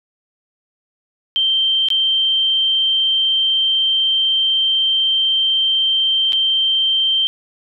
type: tone with dropouts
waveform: sine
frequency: 3136 Hz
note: G7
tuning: in tune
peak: -13 dBFS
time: 1.36-7.27 s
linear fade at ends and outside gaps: 0 ms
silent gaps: 1.886-1.903 / 6.323-6.331 s
effects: none